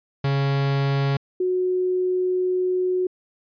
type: tone pair in turn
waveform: 45% pulse / sine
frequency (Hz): 138.59 / 366.6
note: C#3 / F#4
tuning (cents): 0 / -16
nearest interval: octave + perfect fourth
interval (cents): 1684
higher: second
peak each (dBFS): -19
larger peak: neither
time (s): 0.24-1.17 / 1.4-3.07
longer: second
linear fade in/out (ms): 5
effects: resampled to 11025 Hz